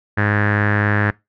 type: tone with low-pass filter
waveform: sawtooth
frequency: 103.83 Hz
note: G#2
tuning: in tune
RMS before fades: -17 dBFS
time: 0.17-1.11 s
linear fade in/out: 10 ms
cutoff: 1700 Hz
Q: 7.5
effects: noise-tail reverb RT60 0.2 s tail -22 dB re dry